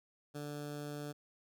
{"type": "tone with notch filter", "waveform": "15% pulse", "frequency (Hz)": 146.7, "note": "D3", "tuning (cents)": -2, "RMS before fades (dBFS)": -43, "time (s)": [0.34, 1.13], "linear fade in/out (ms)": 20, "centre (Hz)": 2200, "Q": 1.8, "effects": []}